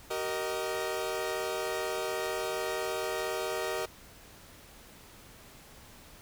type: chord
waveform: sawtooth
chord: Eb major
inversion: first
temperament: equal with one note detuned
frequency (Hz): 381.9 / 466.2 / 622.3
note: G4 / Bb4 / Eb5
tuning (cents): -45 / 0 / 0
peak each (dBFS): -32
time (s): 0.1-3.86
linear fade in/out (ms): 10
effects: pink hiss -53 dBFS RMS until 6.21 s